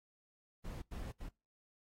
brown noise bursts at uneven times, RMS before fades -44 dBFS, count 3, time 0.64-0.82 / 0.91-1.12 / 1.2-1.29 s, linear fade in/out 10 ms, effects noise-tail reverb RT60 0.3 s tail -26 dB re dry + AAC 48 kbps

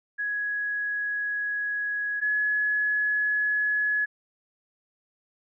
sine tone pair in turn, 1671 / 1694.3 Hz, G#6 / G#6, +10 / +34 cents, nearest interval unison, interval 24 cents, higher second, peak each -26 / -22 dBFS, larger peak second, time 0.18-2.21 / 2.21-4.06 s, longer first, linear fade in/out 20 ms, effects none

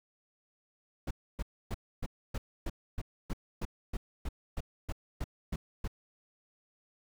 brown noise bursts, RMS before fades -34 dBFS, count 16, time 1.07-5.878 s, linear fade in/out 5 ms, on 38 ms, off 280 ms, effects none

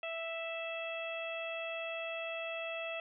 harmonic tone, 659.3 Hz, E5, in tune, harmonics 1 / 2 / 3 / 4 / 5, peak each -40 / -48 / -49 / -41 / -49 dBFS, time 0.03-3 s, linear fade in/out 2 ms, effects none

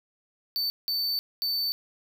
square tone bursts at uneven times, 4539 Hz, C#8, 40 cents sharp, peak -26 dBFS, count 3, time 0.56-0.7 / 0.88-1.19 / 1.42-1.72 s, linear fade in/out 0 ms, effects none

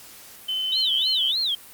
sine tone with pitch glide, 3051 to 3032 Hz, G7 to F#7, -48 to +42 cents, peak -23 dBFS, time 0.48-1.32 s, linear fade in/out 10 ms, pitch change -10 cents, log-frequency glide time 0.88-0.99 s
sine tone with vibrato, 3663 Hz, A#7, 31 cents flat, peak -21 dBFS, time 0.72-1.55 s, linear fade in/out 5 ms, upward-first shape sine, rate 3.3 Hz, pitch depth 260 cents each way
effects white hiss -45 dBFS RMS until 1.73 s + Opus 48 kbps

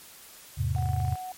sine chord, E augmented, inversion none, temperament equal, 82.41 / 103.83 / 130.81 Hz, E2 / G#2 / B#2, 0 / 0 / 0 cents, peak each -29 dBFS, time 0.57-1.16 s, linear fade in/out 20 ms
clicks, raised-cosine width 0.5 ms, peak -31 dBFS, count 12, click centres 0.75 / 0.784 / 0.825 / 0.858 / 0.889 / 0.933 / 0.964 / 1.002 / 1.05 / 1.081 / 1.125 / 1.156 s
sine tone, 740 Hz, F#5, in tune, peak -34 dBFS, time 0.76-1.32 s, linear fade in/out 2 ms
effects white hiss -49 dBFS RMS until 1.37 s + MP3 64 kbps

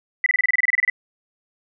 sine tone bursts, 1996 Hz, B6, 18 cents sharp, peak -14 dBFS, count 14, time 0.24-0.899 s, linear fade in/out 2 ms, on 22 ms, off 27 ms, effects none

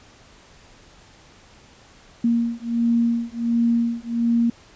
sine beating tone pair, 233.1 / 234.5 Hz, A#3 / A#3, 0 / +11 cents, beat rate 1.4 Hz, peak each -21 dBFS, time 2.24-4.5 s, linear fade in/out 5 ms, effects pink hiss -50 dBFS RMS until 4.75 s + resampled to 16000 Hz

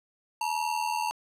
square ring-modulated tone, 908 Hz, A#5, 46 cents flat, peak -25 dBFS, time 0.41-1.11 s, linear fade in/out 0 ms, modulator 40.3 Hz, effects low-pass 12000 Hz 12 dB/octave

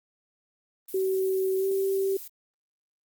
violet noise, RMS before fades -41 dBFS, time 0.88-2.28 s, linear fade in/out 5 ms
sine tone with pitch glide, 379.7 to 387.7 Hz, F#4 to G4, +45 to -19 cents, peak -23 dBFS, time 0.94-2.17 s, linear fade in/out 5 ms, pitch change +36 cents, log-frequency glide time 1.58-1.66 s
effects Opus 24 kbps

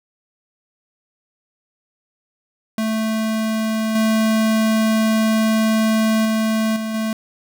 square tone with level steps, 220.1 Hz, A3, 1 cent sharp, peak -19 / -15 / -17 / -23 / -20 dBFS, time 2.78-7.13 s, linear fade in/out 2 ms, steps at 3.95 / 6.25 / 6.76 / 6.94 s, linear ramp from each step 5 ms, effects none

